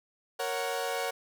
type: chord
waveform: sawtooth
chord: F# major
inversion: first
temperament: equal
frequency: 466.2 / 554.4 / 740 Hz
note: A#4 / C#5 / F#5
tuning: 0 / 0 / 0 cents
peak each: -31 dBFS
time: 0.39-1.11 s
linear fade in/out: 10 ms
effects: none